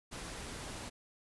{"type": "noise", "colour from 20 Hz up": "pink", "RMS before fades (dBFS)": -44, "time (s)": [0.11, 0.9], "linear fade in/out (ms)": 20, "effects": ["resampled to 24000 Hz"]}